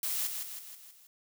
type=noise with echo; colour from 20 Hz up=blue; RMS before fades=-33 dBFS; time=0.03-0.27 s; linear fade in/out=2 ms; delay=160 ms; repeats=5; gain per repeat=-5 dB; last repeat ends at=1.07 s; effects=none